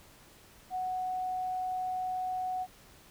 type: tone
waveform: sine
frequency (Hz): 740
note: F#5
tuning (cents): 0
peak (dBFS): -31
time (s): 0.7-2.67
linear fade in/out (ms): 50
effects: pink hiss -57 dBFS RMS until 3.1 s